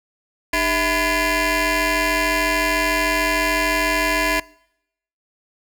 15% pulse ring-modulated tone, 349.2 Hz, F4, in tune, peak -8 dBFS, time 0.53-4.4 s, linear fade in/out 5 ms, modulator 1350 Hz, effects noise-tail reverb RT60 0.8 s tail -24 dB re dry

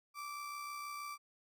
35% pulse tone with amplitude modulation, 1167 Hz, D6, 11 cents flat, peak -39 dBFS, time 0.14-1.18 s, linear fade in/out 50 ms, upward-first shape sine, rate 66.3 Hz, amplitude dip 35%, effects none

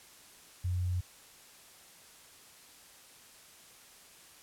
sine tone, 90 Hz, F#2, 47 cents flat, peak -29 dBFS, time 0.64-1.01 s, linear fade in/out 10 ms, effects white hiss -56 dBFS RMS until 4.42 s + low-pass 12000 Hz 12 dB/octave

